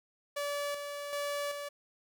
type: tone with tremolo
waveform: sawtooth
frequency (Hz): 576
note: D5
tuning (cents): -34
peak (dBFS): -29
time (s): 0.36-1.69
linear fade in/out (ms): 10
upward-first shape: square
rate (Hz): 1.3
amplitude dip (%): 45
effects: none